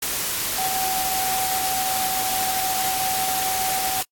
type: tone in noise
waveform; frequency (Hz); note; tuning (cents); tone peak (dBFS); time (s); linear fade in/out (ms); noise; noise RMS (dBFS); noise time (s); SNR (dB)
sine; 759; F#5; +44; -25; 0.58-4.01; 5; white; -25; 0.02-4.03; -3
effects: noise-tail reverb RT60 0.1 s tail -26 dB re dry + AAC 64 kbps